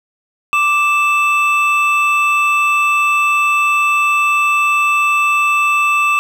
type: tone pair together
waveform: triangle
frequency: 1174.6 / 2637 Hz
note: D6 / E7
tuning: 0 / 0 cents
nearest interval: octave + major second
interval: 1400 cents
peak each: -12 dBFS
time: 0.53-6.19 s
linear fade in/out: 0 ms
effects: none